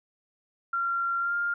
sine tone with pitch glide, 1377 to 1402.7 Hz, F6 to F6, -25 to +7 cents, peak -25 dBFS, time 0.73-1.54 s, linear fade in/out 5 ms, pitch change +32 cents, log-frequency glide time 1.2-1.35 s, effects none

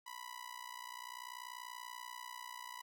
sawtooth tone with amplitude modulation, 987.8 Hz, B5, in tune, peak -39 dBFS, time 0.06-2.82 s, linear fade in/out 10 ms, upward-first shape sine, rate 60.5 Hz, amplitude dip 90%, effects none

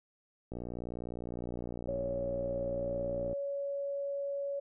click train, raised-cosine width 2 ms, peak -27 dBFS, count 169, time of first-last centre 0.52-3.329 s, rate 59.8 Hz
sine tone with pitch glide, 556 to 561.2 Hz, C#5 to C#5, +5 to +21 cents, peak -33 dBFS, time 1.88-4.6 s, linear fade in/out 10 ms, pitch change +16 cents, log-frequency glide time 2.68-2.89 s
effects none

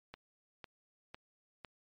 click train, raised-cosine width 0.3 ms, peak -30 dBFS, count 4, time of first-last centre 0.14-1.648 s, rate 1.99 Hz, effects MP3 64 kbps

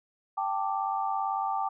sine chord, G suspended second, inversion none, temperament just, 784 / 882 / 1176 Hz, G5 / A5 / D6, 0 / +4 / +2 cents, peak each -30 / -32 / -33 dBFS, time 0.37-1.69 s, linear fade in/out 10 ms, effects none

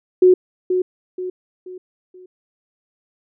sine tone with echo, 366.7 Hz, F#4, 15 cents flat, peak -7 dBFS, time 0.22-0.34 s, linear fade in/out 5 ms, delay 480 ms, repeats 4, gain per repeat -8 dB, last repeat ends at 2.26 s, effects none

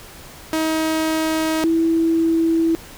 sawtooth / sine tone pair in turn, 317.4 / 328.2 Hz, D#4 / E4, +35 / -8 cents, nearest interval minor second, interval 57 cents, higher second, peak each -14 dBFS, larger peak neither, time 0.53-1.64 / 1.64-2.75 s, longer neither, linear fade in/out 0 ms, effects pink hiss -40 dBFS RMS until 2.97 s

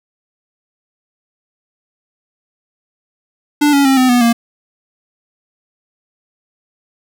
square tone with pitch steps, 293.7 / 280.6 / 268.1 / 256.1 / 244.7 / 233.8 Hz, D4 / C#4 / C4 / C4 / B3 / A#3, 0 / +21 / +42 / -37 / -16 / +5 cents, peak -9 dBFS, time 3.61-4.33 s, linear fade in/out 10 ms, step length 120 ms, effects none

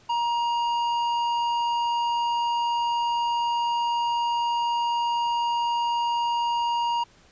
sine tone with tanh clipping, 944 Hz, A#5, 22 cents sharp, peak -24 dBFS, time 0.09-7.04 s, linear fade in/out 10 ms, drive 11 dB, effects pink hiss -56 dBFS RMS until 7.31 s + resampled to 16000 Hz

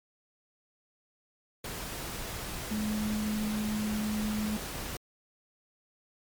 sine tone in noise, 213 Hz, G#3, 44 cents sharp, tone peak -29 dBFS, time 2.71-4.57 s, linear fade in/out 5 ms, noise pink, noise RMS -38 dBFS, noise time 1.64-4.97 s, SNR +6 dB, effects MP3 96 kbps

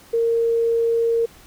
sine tone, 461.6 Hz, A#4, 17 cents flat, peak -16 dBFS, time 0.13-1.26 s, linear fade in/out 10 ms, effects pink hiss -48 dBFS RMS until 1.46 s

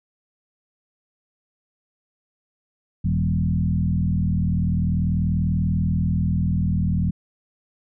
sine tone with frequency modulation, 130.81 Hz, C3, in tune, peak -18 dBFS, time 3.04-7.11 s, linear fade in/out 10 ms, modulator 40.4 Hz, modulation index 1.8, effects none

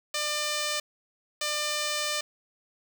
5% pulse tone bursts at uneven times, 598 Hz, D5, 31 cents sharp, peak -16 dBFS, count 2, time 0.14-0.8 / 1.41-2.21 s, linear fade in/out 5 ms, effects 9-bit

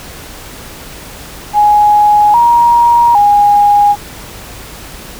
sine tone with pitch steps, 834 / 946 / 821 Hz, G#5 / A#5 / G#5, +7 / +25 / -20 cents, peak -4 dBFS, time 1.53-3.96 s, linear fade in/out 50 ms, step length 810 ms, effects added 50 Hz sine -39 dBFS peak until 5.19 s + pink hiss -30 dBFS RMS until 5.19 s

